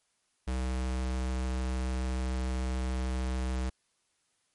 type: tone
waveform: square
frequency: 63.8 Hz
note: C2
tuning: 43 cents flat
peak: -30 dBFS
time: 0.47-3.7 s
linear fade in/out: 10 ms
effects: white hiss -74 dBFS RMS until 4.54 s + MP3 48 kbps